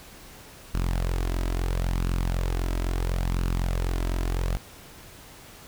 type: tone with flanger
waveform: sawtooth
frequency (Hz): 43.96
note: F1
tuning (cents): +12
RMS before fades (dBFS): -26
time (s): 0.74-4.57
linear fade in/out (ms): 0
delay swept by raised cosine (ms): 0.72 to 3.12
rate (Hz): 0.74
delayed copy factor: +0.5
effects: pink hiss -47 dBFS RMS until 5.67 s